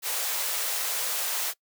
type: high-pass noise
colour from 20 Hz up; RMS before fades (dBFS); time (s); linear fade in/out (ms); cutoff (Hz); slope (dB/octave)
white; -29; 0.02-1.54; 50; 430; 48
effects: noise-tail reverb RT60 0.1 s tail -22 dB re dry